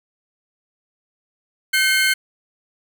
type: tone pair together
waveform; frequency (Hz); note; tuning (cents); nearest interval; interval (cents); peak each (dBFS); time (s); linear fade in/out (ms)
30% pulse; 1537 / 2143; G6 / C7; -35 / +41; tritone; 576; -15; 1.73-2.14; 10
effects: none